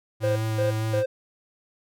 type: tone with vibrato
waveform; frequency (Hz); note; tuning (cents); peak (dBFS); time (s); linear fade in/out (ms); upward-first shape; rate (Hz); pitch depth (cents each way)
square; 110; A2; 0; -25; 0.2-1.04; 50; sine; 4.9; 12
type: tone bursts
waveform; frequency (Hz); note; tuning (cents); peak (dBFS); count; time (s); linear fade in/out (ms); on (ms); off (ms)
triangle; 523.3; C5; 0; -20; 3; 0.23-1.06; 10; 130; 220
effects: none